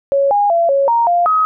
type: tone with pitch steps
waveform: sine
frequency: 555 / 818 / 678 / 553 / 933 / 698 / 1267 Hz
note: C#5 / G#5 / E5 / C#5 / A#5 / F5 / D#6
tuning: +2 / -26 / +49 / -4 / +1 / -1 / +31 cents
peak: -10 dBFS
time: 0.12-1.45 s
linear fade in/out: 0 ms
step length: 190 ms
effects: none